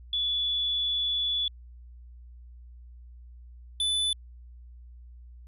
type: tone pair in turn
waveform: sine / square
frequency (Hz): 3435 / 3493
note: A7 / A7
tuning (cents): -42 / -13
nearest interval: unison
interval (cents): 29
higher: second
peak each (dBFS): -25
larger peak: neither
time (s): 0.13-1.48 / 3.8-4.13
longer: first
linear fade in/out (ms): 2
effects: added 60 Hz sine -45 dBFS peak until 5.47 s + resampled to 32000 Hz